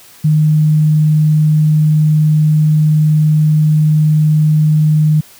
sine tone, 153.5 Hz, D#3, 23 cents flat, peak -7 dBFS, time 0.24-5.21 s, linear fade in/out 10 ms, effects white hiss -41 dBFS RMS until 5.39 s

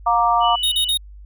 sine chord, Bb major, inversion second, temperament equal with one note detuned, 710.3 / 932.3 / 1174.7 Hz, F5 / Bb5 / D6, +29 / 0 / 0 cents, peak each -18 dBFS, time 0.06-0.56 s, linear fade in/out 10 ms
sine tone, 2960 Hz, F#7, in tune, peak -22 dBFS, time 0.4-0.93 s, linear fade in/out 50 ms
square tone bursts, 3729 Hz, A#7, in tune, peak -17 dBFS, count 3, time 0.63-0.974 s, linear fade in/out 5 ms, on 88 ms, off 40 ms
effects added 50 Hz sine -37 dBFS peak until 1.25 s

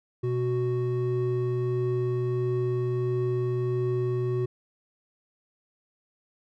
triangle tone pair together, 123.8 / 369.9 Hz, B2 / F#4, +5 / 0 cents, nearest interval octave + perfect fifth, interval 1895 cents, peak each -25 dBFS, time 0.23-4.46 s, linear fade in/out 10 ms, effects none

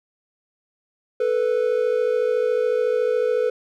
triangle tone pair together, 440 / 493.9 Hz, A4 / B4, 0 / 0 cents, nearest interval major second, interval 200 cents, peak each -20 / -18 dBFS, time 1.2-3.5 s, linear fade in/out 5 ms, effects none

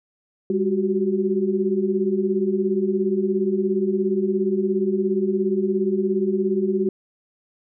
sine tone cluster, 201.8 / 367.3 / 384.4 Hz, G#3 / F#4 / G4, -49 / -13 / -34 cents, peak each -23 dBFS, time 0.5-6.89 s, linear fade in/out 2 ms, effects none

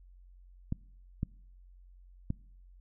clicks, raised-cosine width 5 ms, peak -19 dBFS, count 3, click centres 0.724 / 1.231 / 2.304 s, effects noise-tail reverb RT60 0.7 s tail -25 dB re dry + added 45 Hz sine -53 dBFS peak until 2.8 s

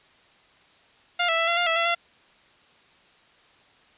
10% pulse tone with pitch steps, 703 / 659 / 663 / 683 / 702 / 657 / 674 / 686 Hz, F5 / E5 / E5 / F5 / F5 / E5 / E5 / F5, +11 / -1 / +10 / -39 / +9 / -6 / +38 / -31 cents, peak -12 dBFS, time 1.19-1.95 s, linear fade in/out 10 ms, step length 95 ms, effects white hiss -57 dBFS RMS until 3.97 s + resampled to 8000 Hz

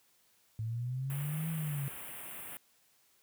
sine exponential two-way sweep, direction up then down, 108.8 to 164.1 to 136 Hz, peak -33 dBFS, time 0.59-1.88 s, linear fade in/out 0 ms, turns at 1.5 s
white band-stop noise, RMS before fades -45 dBFS, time 1.1-2.57 s, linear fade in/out 0 ms, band 3100 to 8800 Hz, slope 48 dB/octave
effects white hiss -69 dBFS RMS until 3.22 s + high-pass 60 Hz 12 dB/octave

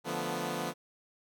10% pulse chord, B half-diminished seventh, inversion first, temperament equal, 146.83 / 174.61 / 220 / 246.9 Hz, D3 / F3 / A3 / B3, 0 / 0 / 0 / 0 cents, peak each -32 / -29 / -33 / -29 dBFS, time 0.04-0.74 s, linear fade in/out 50 ms, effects none

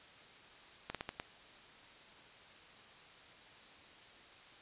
slowing click train, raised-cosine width 0.3 ms, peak -23 dBFS, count 5, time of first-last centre 0.9-1.199 s, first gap 47 ms, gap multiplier 1.32, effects white hiss -57 dBFS RMS until 4.61 s + resampled to 8000 Hz

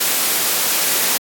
white noise, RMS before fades -17 dBFS, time 0-1.18 s, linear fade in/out 10 ms, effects high-pass 200 Hz 12 dB/octave + AAC 64 kbps

